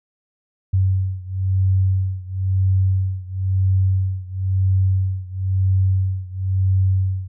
sine beating tone pair, 94.4 / 95.39 Hz, F#2 / G2, +35 / -47 cents, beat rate 0.99 Hz, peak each -18 / -20 dBFS, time 0.73-7.28 s, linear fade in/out 10 ms, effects none

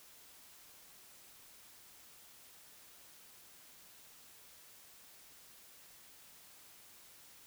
silence, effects white hiss -59 dBFS RMS until 7.46 s

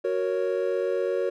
triangle chord, F# major, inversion none, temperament equal, 370 / 466.2 / 554.4 Hz, F#4 / A#4 / C#5, 0 / 0 / 0 cents, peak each -26 dBFS, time 0.04-1.3 s, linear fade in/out 10 ms, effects none

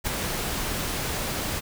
pink noise with ADSR envelope, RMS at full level -24 dBFS, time 0.04-1.61 s, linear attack 30 ms, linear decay 6 ms, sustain -5 dB, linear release 28 ms, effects none

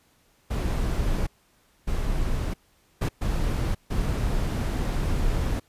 brown noise bursts at uneven times, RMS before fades -25 dBFS, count 5, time 0.5-1.27 / 1.87-2.54 / 3.01-3.09 / 3.21-3.75 / 3.9-5.6 s, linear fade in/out 10 ms, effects pink hiss -63 dBFS RMS until 5.68 s + resampled to 32000 Hz

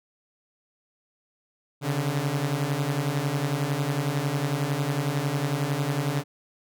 sawtooth beating tone pair, 136 / 147 Hz, C#3 / D3, -33 / +2 cents, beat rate 11 Hz, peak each -24 / -23 dBFS, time 1.81-6.24 s, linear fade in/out 50 ms, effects none

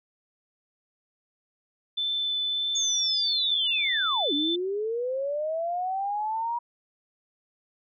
sine tone with vibrato, 3520 Hz, A7, in tune, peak -25 dBFS, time 1.97-4.56 s, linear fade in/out 10 ms, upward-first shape triangle, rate 1.7 Hz, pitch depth 9 cents each way
sine linear two-way sweep, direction down then up, 6650 to 280.2 to 959 Hz, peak -26 dBFS, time 2.75-6.59 s, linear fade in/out 10 ms, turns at 4.33 s
effects none

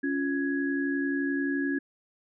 sine tone cluster, 278.1 / 349.6 / 1668 Hz, C#4 / F4 / G#6, +6 / +2 / +7 cents, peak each -27 / -34 / -33 dBFS, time 0.03-1.79 s, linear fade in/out 10 ms, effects none

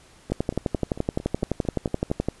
two click trains, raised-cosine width 2 ms, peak -9 / -21 dBFS, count 24 / 9, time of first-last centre 0.32-2.286 / 0.3-2.102 s, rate 11.7 / 4.44 Hz, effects pink hiss -53 dBFS RMS until 2.4 s + resampled to 24000 Hz

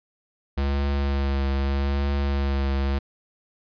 square tone with vibrato, 69.3 Hz, C#2, in tune, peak -22 dBFS, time 0.57-2.99 s, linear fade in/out 10 ms, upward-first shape triangle, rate 0.81 Hz, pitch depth 29 cents each way, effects resampled to 11025 Hz

